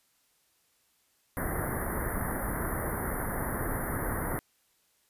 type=band-stop noise; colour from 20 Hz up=pink; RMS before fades=-32 dBFS; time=1.37-4.39 s; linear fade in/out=0 ms; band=2000 to 9800 Hz; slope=96 dB/octave; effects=white hiss -70 dBFS RMS until 5.09 s + resampled to 32000 Hz